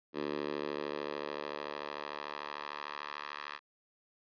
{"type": "tone with high-pass filter sweep", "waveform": "10% pulse", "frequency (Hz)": 73.42, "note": "D2", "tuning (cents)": 0, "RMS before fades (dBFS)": -40, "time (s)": [0.13, 3.6], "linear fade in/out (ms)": 50, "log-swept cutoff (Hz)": [330, 1300], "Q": 1.5, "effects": ["resampled to 11025 Hz"]}